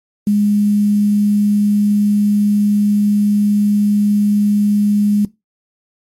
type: tone with quantisation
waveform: sine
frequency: 206.4 Hz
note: G#3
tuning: 10 cents flat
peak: -10 dBFS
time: 0.27-5.25 s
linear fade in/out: 2 ms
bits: 6
effects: noise-tail reverb RT60 0.2 s tail -19 dB re dry + MP3 64 kbps